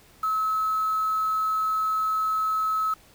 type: tone with quantisation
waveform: sine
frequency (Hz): 1290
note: E6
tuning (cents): -38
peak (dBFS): -22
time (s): 0.23-2.94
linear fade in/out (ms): 5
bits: 7
effects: pink hiss -55 dBFS RMS until 3.14 s